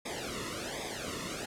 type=noise with flanger; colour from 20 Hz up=pink; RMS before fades=-38 dBFS; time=0.05-1.46 s; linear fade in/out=10 ms; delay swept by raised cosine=0.69 to 1.29 ms; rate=1.3 Hz; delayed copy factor=-0.95; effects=low-pass 9000 Hz 12 dB/octave